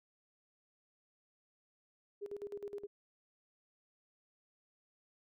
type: tone with tremolo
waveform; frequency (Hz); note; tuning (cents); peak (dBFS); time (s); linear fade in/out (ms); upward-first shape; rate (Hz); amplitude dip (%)
sine; 407.2; G#4; -34; -39; 2.21-2.87; 20; square; 9.6; 80
effects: none